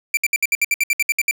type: tone bursts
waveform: 45% pulse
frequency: 2349 Hz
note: D7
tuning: in tune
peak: -14 dBFS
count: 13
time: 0.14-1.311 s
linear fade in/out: 2 ms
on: 31 ms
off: 64 ms
effects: none